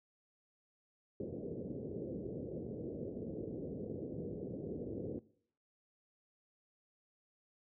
white low-pass noise, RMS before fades -42 dBFS, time 1.2-5.19 s, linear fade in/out 2 ms, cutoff 500 Hz, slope 48 dB/octave, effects noise-tail reverb RT60 0.6 s tail -20 dB re dry + high-pass 100 Hz 12 dB/octave

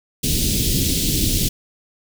pink band-stop noise, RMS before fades -19 dBFS, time 0.23-1.49 s, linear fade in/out 10 ms, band 350 to 3200 Hz, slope 24 dB/octave, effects none

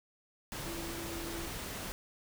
sine tone in noise, 335.4 Hz, E4, 30 cents sharp, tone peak -42 dBFS, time 0.66-1.48 s, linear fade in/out 0 ms, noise pink, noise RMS -41 dBFS, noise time 0.52-1.92 s, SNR -4 dB, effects none

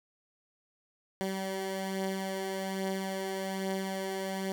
15% pulse beating tone pair, 190.8 / 192 Hz, G3 / G3, -47 / -36 cents, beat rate 1.2 Hz, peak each -34 / -27 dBFS, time 1.21-4.52 s, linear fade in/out 0 ms, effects none

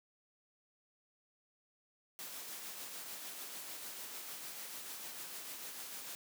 white noise with tremolo, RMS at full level -45 dBFS, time 2.19-6.15 s, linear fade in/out 0 ms, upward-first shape triangle, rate 6.7 Hz, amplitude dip 35%, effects high-pass 200 Hz 12 dB/octave

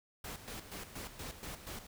pink noise with tremolo, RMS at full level -44 dBFS, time 0.24-1.87 s, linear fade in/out 5 ms, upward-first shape square, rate 4.2 Hz, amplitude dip 65%, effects none

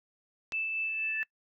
sine tone with tremolo, 2637 Hz, E7, in tune, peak -29 dBFS, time 0.52-1.24 s, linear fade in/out 20 ms, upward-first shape sine, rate 4.2 Hz, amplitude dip 25%
click, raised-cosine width 0.2 ms, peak -21 dBFS, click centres 0.522 s
sine tone with exponential growth, 1755 Hz, A6, 5 cents flat, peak -30 dBFS, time 0.84-1.23 s, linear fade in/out 0 ms, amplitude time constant 84 ms
effects noise-tail reverb RT60 0.1 s tail -24 dB re dry

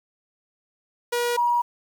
sawtooth / sine tone pair in turn, 480.4 / 958.6 Hz, B4 / A#5, -48 / +48 cents, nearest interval octave, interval 1196 cents, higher second, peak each -18 dBFS, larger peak neither, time 1.12-1.37 / 1.37-1.62 s, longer neither, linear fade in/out 10 ms, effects 8-bit

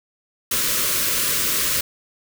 white band-stop noise, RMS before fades -21 dBFS, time 0.51-1.81 s, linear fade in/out 5 ms, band 630 to 1000 Hz, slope 96 dB/octave, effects none

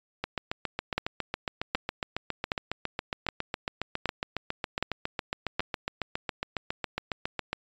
two click trains, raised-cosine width 0.3 ms, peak -14 / -10 dBFS, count 54 / 7, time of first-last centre 0.24-7.53 / 0.98-5.595 s, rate 7.27 / 1.3 Hz, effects resampled to 16000 Hz

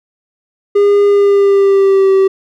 triangle tone with pitch glide, 406.3 to 385.7 Hz, G#4 to G4, -38 to -28 cents, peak -4 dBFS, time 0.75-2.28 s, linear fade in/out 10 ms, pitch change -90 cents, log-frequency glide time 1.06-2.12 s, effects none

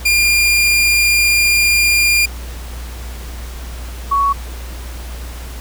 sawtooth / sine tone pair in turn, 2405 / 1117.1 Hz, D7 / C#6, +41 / +13 cents, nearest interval octave + minor second, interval 1328 cents, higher first, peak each -7 / -11 dBFS, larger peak first, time 0.05-2.26 / 4.11-4.33 s, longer first, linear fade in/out 10 ms, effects added 60 Hz sine -26 dBFS peak until 5.6 s + pink hiss -35 dBFS RMS until 5.6 s

